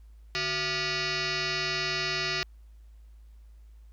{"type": "tone with frequency modulation", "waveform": "sine", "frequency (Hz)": 1198, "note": "D6", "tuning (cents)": 34, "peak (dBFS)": -27, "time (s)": [0.35, 2.43], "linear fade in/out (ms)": 0, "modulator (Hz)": 524, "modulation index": 7.7, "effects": ["added 54 Hz sine -48 dBFS peak until 3.92 s", "pink hiss -72 dBFS RMS until 3.92 s"]}